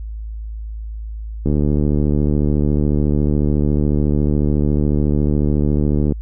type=click train; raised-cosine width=3 ms; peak=-5 dBFS; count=346; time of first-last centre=1.46-6.122 s; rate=74 Hz; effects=added 54 Hz sine -25 dBFS peak until 6.21 s